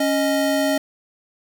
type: tone pair together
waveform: square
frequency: 277.2 / 621.9 Hz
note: C#4 / D#5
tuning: 0 / -1 cents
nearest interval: octave + major second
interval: 1399 cents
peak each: -21 dBFS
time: 0-0.78 s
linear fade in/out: 5 ms
effects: none